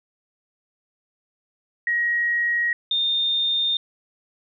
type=tone pair in turn; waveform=sine; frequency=1894 / 3636 Hz; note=A#6 / A#7; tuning=+27 / -44 cents; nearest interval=major seventh; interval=1129 cents; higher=second; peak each=-19 dBFS; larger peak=neither; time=1.87-2.73 / 2.91-3.77 s; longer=neither; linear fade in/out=2 ms; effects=none